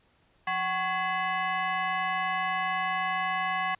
sine tone with frequency modulation, 174.61 Hz, F3, in tune, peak -26 dBFS, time 0.47-3.75 s, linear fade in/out 5 ms, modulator 928 Hz, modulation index 2.2, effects pink hiss -66 dBFS RMS until 3.79 s + resampled to 8000 Hz

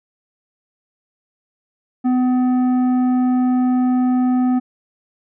sine tone with tanh clipping, 252 Hz, B3, 35 cents sharp, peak -15 dBFS, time 2.04-4.6 s, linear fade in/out 20 ms, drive 9 dB, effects none

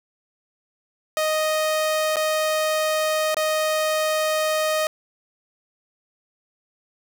sawtooth tone with dropouts, 622.3 Hz, D#5, in tune, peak -16 dBFS, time 1.17-4.87 s, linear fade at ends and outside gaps 1 ms, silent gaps 2.159-2.167 / 3.345-3.368 s, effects none

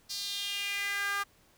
sawtooth tone with high-pass filter sweep, 402.3 Hz, G4, 45 cents sharp, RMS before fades -34 dBFS, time 0.09-1.24 s, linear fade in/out 20 ms, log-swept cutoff 4800 to 1300 Hz, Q 3.9, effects pink hiss -64 dBFS RMS until 1.57 s

